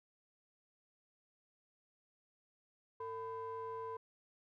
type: ring-modulated tone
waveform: triangle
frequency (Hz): 276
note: C#4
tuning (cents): -7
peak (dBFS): -36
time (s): 3-3.97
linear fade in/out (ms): 5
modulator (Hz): 727
effects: none